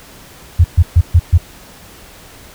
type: tone bursts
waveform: sine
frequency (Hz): 85.1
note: F2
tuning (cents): -44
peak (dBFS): -3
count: 5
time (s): 0.59-1.38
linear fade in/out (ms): 10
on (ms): 54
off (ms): 130
effects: pink hiss -39 dBFS RMS until 2.54 s